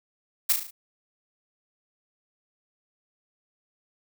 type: noise with echo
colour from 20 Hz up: blue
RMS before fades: -20 dBFS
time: 0.49-0.53 s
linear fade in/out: 10 ms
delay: 36 ms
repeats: 5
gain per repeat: -5 dB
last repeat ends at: 0.71 s
effects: none